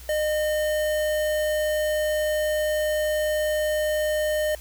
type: tone with notch filter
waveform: square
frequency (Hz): 610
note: D#5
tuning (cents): -34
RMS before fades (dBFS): -24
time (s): 0.09-4.55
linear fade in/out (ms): 2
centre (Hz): 4900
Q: 1.5
effects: added 60 Hz sine -41 dBFS peak until 4.6 s + white hiss -47 dBFS RMS until 4.6 s